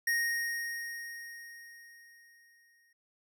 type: tone with exponential decay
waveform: square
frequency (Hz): 1864.7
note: A#6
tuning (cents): 0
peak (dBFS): -27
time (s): 0.07-2.93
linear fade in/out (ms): 5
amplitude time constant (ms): 620
effects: none